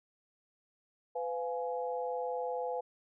sine chord, F diminished, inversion second, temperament just, 502.9 / 698.5 / 838.1 Hz, Cb5 / F5 / Ab5, +31 / 0 / +16 cents, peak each -35 / -40 / -39 dBFS, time 1.15-2.81 s, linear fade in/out 10 ms, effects none

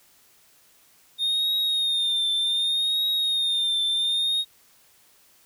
triangle tone with vibrato, 3669 Hz, A#7, 28 cents flat, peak -20 dBFS, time 1.18-4.45 s, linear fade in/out 50 ms, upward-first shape triangle, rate 0.66 Hz, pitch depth 61 cents each way, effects white hiss -58 dBFS RMS until 5.45 s

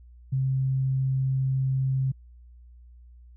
sine tone, 132.7 Hz, C3, 25 cents sharp, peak -22 dBFS, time 0.32-2.12 s, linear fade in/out 10 ms, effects added 60 Hz sine -47 dBFS peak until 3.36 s

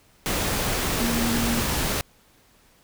sine tone in noise, 233.1 Hz, A#3, in tune, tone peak -24 dBFS, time 1-1.61 s, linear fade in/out 0 ms, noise pink, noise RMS -25 dBFS, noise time 0.26-2.01 s, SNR -2 dB, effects pink hiss -58 dBFS RMS until 2.83 s

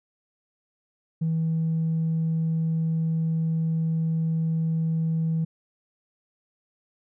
triangle tone with tanh clipping, 162 Hz, E3, 30 cents flat, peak -22 dBFS, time 1.21-5.45 s, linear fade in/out 10 ms, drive 5 dB, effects none

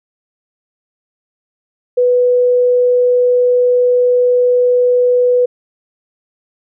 sine tone, 493.9 Hz, B4, in tune, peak -8 dBFS, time 1.97-5.46 s, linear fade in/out 10 ms, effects none

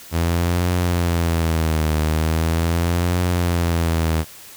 sawtooth tone with vibrato, 83 Hz, E2, 12 cents sharp, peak -13 dBFS, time 0.11-4.25 s, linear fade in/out 50 ms, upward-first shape triangle, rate 0.4 Hz, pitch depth 130 cents each way, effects white hiss -41 dBFS RMS until 4.56 s

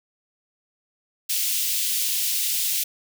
white high-pass noise, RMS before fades -24 dBFS, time 1.29-2.84 s, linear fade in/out 10 ms, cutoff 2600 Hz, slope 24 dB/octave, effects none

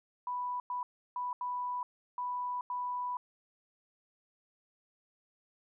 sine tone bursts at uneven times, 987.8 Hz, B5, in tune, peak -33 dBFS, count 6, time 0.27-0.6 / 0.7-0.83 / 1.16-1.33 / 1.41-1.83 / 2.18-2.61 / 2.7-3.17 s, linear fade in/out 2 ms, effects none

